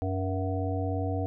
harmonic tone with a mistuned harmonic, 94.6 Hz, F#2, 39 cents sharp, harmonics 1 / 3 / 5 / 7 / 8, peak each -29 / -34 / -36 / -37 / -38 dBFS, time 0.02-1.26 s, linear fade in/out 0 ms, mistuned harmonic 8, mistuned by -41 cents, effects none

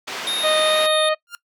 white band-pass noise, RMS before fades -30 dBFS, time 0.07-0.87 s, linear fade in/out 10 ms, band 250 to 3500 Hz, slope 12 dB/octave
square tone with vibrato, 3679 Hz, A#7, 24 cents flat, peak -21 dBFS, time 0.27-1.09 s, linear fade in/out 2 ms, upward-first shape triangle, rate 2.3 Hz, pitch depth 17 cents each way
harmonic tone, 620 Hz, D#5, 6 cents flat, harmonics 1 / 2 / 3 / 4 / 5 / 6 / 7, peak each -18 / -24 / -28 / -30 / -32 / -34 / -35 dBFS, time 0.43-1.15 s, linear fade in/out 20 ms
sawtooth tone with exponential growth, 1400 Hz, F6, 4 cents sharp, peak -23 dBFS, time 1.27-1.35 s, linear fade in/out 1 ms, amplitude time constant 17 ms
effects noise-tail reverb RT60 0.1 s tail -20 dB re dry

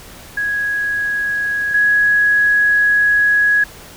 sine tone pair in turn, 1661.2 / 1670 Hz, G#6 / G#6, 0 / +9 cents, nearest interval unison, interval 9 cents, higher second, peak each -16 / -10 dBFS, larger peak second, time 0.37-1.74 / 1.74-3.64 s, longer second, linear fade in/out 5 ms, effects pink hiss -38 dBFS RMS until 3.96 s

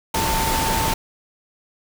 sine tone in noise, 895 Hz, A5, 29 cents sharp, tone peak -23 dBFS, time 0.14-0.94 s, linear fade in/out 5 ms, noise pink, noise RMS -22 dBFS, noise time 0.14-0.94 s, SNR -4 dB, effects none

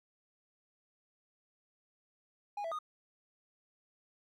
triangle tone with pitch steps, 821 / 661 / 1234 Hz, G#5 / E5 / D#6, -20 / +5 / -15 cents, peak -34 dBFS, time 2.57-2.789 s, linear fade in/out 5 ms, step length 73 ms, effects none

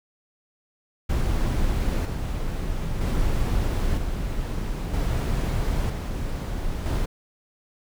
brown noise with tremolo, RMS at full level -23 dBFS, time 1.09-7.06 s, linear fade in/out 10 ms, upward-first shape square, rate 0.52 Hz, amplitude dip 40%, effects none

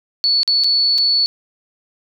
sine tone with dropouts, 4435 Hz, C#8, in tune, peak -12 dBFS, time 0.24-1.26 s, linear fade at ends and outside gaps 0 ms, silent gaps 0.432-0.477 / 0.637-0.643 / 0.98-0.984 s, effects none

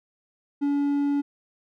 triangle tone, 285 Hz, C#4, 48 cents sharp, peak -19 dBFS, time 0.61-1.22 s, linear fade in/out 20 ms, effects none

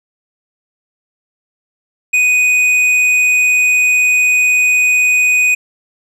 triangle tone with hard clipping, 2489 Hz, D#7, in tune, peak -10 dBFS, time 2.13-5.55 s, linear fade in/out 10 ms, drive 10 dB, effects none

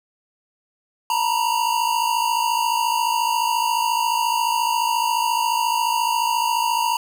square tone pair together, 913.7 / 968 Hz, A#5 / B5, -35 / -35 cents, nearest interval minor second, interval 100 cents, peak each -22 dBFS, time 1.1-6.97 s, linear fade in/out 2 ms, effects none

